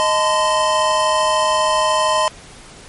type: chord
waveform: square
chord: A diminished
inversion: second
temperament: equal with one note detuned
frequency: 622.3 / 880 / 1026.2 Hz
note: Eb5 / A5 / C6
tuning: 0 / 0 / -34 cents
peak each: -19 / -23 / -17 dBFS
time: 0-2.28 s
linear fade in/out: 0 ms
effects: pink hiss -40 dBFS RMS until 2.88 s + MP3 48 kbps